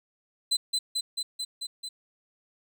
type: tone with echo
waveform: 35% pulse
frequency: 4044 Hz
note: B7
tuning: 40 cents sharp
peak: -21 dBFS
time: 0.51-0.57 s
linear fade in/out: 10 ms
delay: 220 ms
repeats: 6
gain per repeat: -2 dB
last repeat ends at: 1.89 s
effects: none